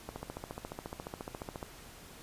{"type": "click train", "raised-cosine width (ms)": 1, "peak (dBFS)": -25, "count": 23, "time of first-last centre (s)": [0.09, 1.628], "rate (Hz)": 14.3, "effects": ["pink hiss -52 dBFS RMS until 2.22 s", "resampled to 32000 Hz"]}